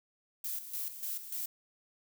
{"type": "noise with tremolo", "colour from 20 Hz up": "violet", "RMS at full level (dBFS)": -37, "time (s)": [0.44, 1.46], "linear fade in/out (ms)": 5, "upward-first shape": "square", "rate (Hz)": 3.4, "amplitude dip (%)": 65, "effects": []}